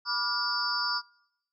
sine tone cluster, 978 / 1175 / 1419 / 4681 / 5230 Hz, B5 / D6 / F6 / D8 / E8, -17 / +1 / +27 / -7 / -15 cents, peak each -36 / -35 / -33 / -32 / -33 dBFS, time 0.05-1.02 s, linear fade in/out 50 ms, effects noise-tail reverb RT60 0.8 s tail -23 dB re dry

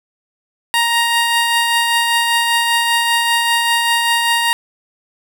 15% pulse tone with tremolo, 935 Hz, A#5, 5 cents sharp, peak -5 dBFS, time 0.74-4.53 s, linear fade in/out 0 ms, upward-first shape triangle, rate 5.1 Hz, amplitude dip 35%, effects none

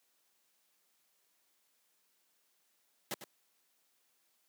pink noise with echo, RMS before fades -37 dBFS, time 3.11-3.14 s, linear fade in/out 0 ms, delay 100 ms, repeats 1, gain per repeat -11 dB, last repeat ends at 3.24 s, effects white hiss -75 dBFS RMS until 4.48 s + high-pass 200 Hz 12 dB/octave

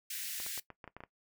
white high-pass noise, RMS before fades -40 dBFS, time 0.1-0.6 s, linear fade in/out 5 ms, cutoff 1600 Hz, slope 48 dB/octave
clicks, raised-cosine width 0.5 ms, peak -31 dBFS, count 9, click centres 0.401 / 0.464 / 0.577 / 0.703 / 0.842 / 0.877 / 0.966 / 1.005 / 1.037 s
effects noise-tail reverb RT60 0.1 s tail -17 dB re dry

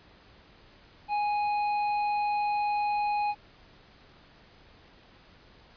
triangle tone with tanh clipping, 830 Hz, G#5, 1 cent flat, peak -27 dBFS, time 1.08-3.35 s, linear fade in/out 50 ms, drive 13 dB, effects pink hiss -56 dBFS RMS until 5.76 s + resampled to 11025 Hz

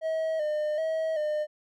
triangle tone with vibrato, 622.3 Hz, D#5, in tune, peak -24 dBFS, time 0.01-1.47 s, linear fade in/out 50 ms, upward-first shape square, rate 1.3 Hz, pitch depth 49 cents each way, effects none

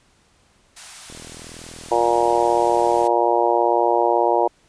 white high-pass noise, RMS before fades -38 dBFS, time 0.76-3.08 s, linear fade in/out 10 ms, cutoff 610 Hz, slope 96 dB/octave
click train, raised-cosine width 2 ms, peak -27 dBFS, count 80, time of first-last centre 1.1-3.041 s, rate 40.7 Hz
harmonic tone, 118.2 Hz, A#2, 24 cents sharp, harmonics 3 / 4 / 5 / 6 / 7 / 8, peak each -22 / -22 / -22 / -22 / -22 / -22 dBFS, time 1.91-4.48 s, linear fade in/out 10 ms
effects pink hiss -58 dBFS RMS until 4.68 s + resampled to 22050 Hz

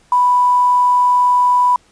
sine tone with quantisation, 987.8 Hz, B5, in tune, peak -9 dBFS, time 0.12-1.76 s, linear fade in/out 2 ms, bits 6, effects pink hiss -53 dBFS RMS until 1.91 s + resampled to 22050 Hz

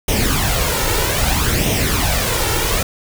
pink noise with flanger, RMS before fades -17 dBFS, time 0.08-2.83 s, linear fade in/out 5 ms, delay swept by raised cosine 0.33 to 2.23 ms, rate 0.62 Hz, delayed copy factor +0.6, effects none

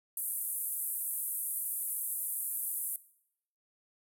white band-pass noise, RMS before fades -36 dBFS, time 0.17-2.96 s, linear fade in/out 2 ms, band 9200 to 14000 Hz, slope 48 dB/octave, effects noise-tail reverb RT60 0.7 s tail -18 dB re dry

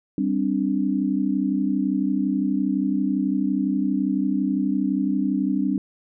sine chord, G suspended fourth, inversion none, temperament equal, 196 / 261.6 / 293.7 Hz, G3 / C4 / D4, 0 / 0 / 0 cents, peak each -24 dBFS, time 0.18-5.78 s, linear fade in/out 2 ms, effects none

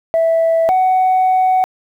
sine tone pair in turn, 657 / 746.5 Hz, E5 / F#5, -6 / +15 cents, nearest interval major second, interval 221 cents, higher second, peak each -9 / -8 dBFS, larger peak second, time 0.14-0.69 / 0.69-1.64 s, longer second, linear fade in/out 0 ms, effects tanh soft clip ceiling -8 dBFS + 8-bit

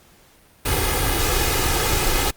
pink noise with comb filter, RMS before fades -20 dBFS, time 0.65-2.31 s, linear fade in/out 10 ms, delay 2.4 ms, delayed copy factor +0.6, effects pink hiss -53 dBFS RMS until 2.36 s + Opus 48 kbps

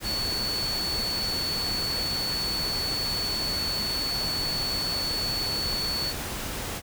sine tone in noise, 4435 Hz, C#8, in tune, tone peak -27 dBFS, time 0.03-6.14 s, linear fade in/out 50 ms, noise pink, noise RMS -33 dBFS, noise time 0-6.82 s, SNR +3 dB, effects none

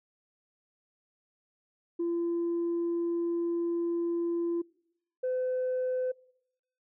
sine tone pair in turn, 340.8 / 509 Hz, F4 / C5, -42 / -48 cents, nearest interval perfect fifth, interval 694 cents, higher second, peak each -26 dBFS, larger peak neither, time 1.99-4.62 / 5.23-6.12 s, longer first, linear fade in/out 10 ms, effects noise-tail reverb RT60 0.8 s tail -25 dB re dry + tanh soft clip ceiling -25 dBFS

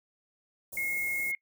white band-stop noise, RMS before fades -41 dBFS, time 0.72-1.32 s, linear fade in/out 10 ms, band 750 to 7400 Hz, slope 24 dB/octave
sine tone, 2157 Hz, C#7, 48 cents flat, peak -29 dBFS, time 0.77-1.35 s, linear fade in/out 2 ms
effects noise-tail reverb RT60 0.1 s tail -23 dB re dry

